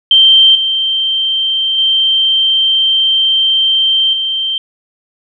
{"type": "tone with level steps", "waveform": "sine", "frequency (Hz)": 3136, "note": "G7", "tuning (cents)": 0, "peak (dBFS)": [-3, -11, -8, -13], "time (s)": [0.11, 4.58], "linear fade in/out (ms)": 2, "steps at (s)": [0.55, 1.78, 4.13], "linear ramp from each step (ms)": 2, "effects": []}